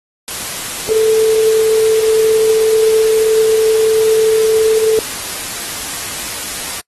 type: tone in noise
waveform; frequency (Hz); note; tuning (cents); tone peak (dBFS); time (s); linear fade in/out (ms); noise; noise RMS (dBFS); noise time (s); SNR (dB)
sine; 440; A4; 0; -8; 0.89-4.99; 0; white; -23; 0.28-6.8; +12
effects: noise-tail reverb RT60 0.1 s tail -26 dB re dry + AAC 32 kbps